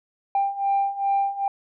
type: beating tone pair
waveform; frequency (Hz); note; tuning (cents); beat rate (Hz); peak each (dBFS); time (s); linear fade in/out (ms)
sine; 791 / 793.5; G5 / G5; +15 / +21; 2.5; -24 / -21; 0.35-1.48; 2
effects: tanh soft clip ceiling -15 dBFS